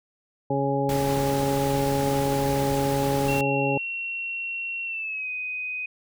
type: harmonic tone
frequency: 138.4 Hz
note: C#3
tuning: 2 cents flat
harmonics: 1 / 2 / 3 / 4 / 6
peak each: -28 / -28 / -28 / -28 / -28 dBFS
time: 0.5-3.78 s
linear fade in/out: 5 ms
type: noise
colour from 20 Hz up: pink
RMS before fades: -33 dBFS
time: 0.89-3.41 s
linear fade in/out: 2 ms
type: tone with pitch glide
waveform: sine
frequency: 2728 to 2502 Hz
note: F7 to D#7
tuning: -41 to +9 cents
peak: -28 dBFS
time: 3.28-5.86 s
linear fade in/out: 5 ms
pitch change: -150 cents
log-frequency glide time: 4.85-5.29 s
effects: none